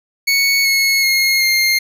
25% pulse tone with pitch steps, 2217 / 2184 / 2151 / 2119 Hz, C#7 / C#7 / C7 / C7, 0 / -26 / +47 / +21 cents, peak -8 dBFS, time 0.27-1.79 s, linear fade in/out 10 ms, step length 380 ms, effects none

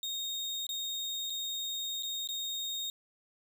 35% pulse tone with dropouts, 3710 Hz, A#7, 9 cents flat, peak -32 dBFS, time 0.03-2.9 s, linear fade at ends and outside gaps 1 ms, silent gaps 0.667-0.691 / 1.299-1.303 / 2.025-2.032 / 2.274-2.288 s, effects none

